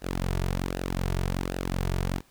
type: tone with flanger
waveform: sawtooth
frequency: 45.33 Hz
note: F#1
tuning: 35 cents flat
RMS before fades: -29 dBFS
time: 0.01-2.22 s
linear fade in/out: 50 ms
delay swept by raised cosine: 0.89 to 3.89 ms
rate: 1.3 Hz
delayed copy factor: -0.7
effects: pink hiss -61 dBFS RMS until 2.3 s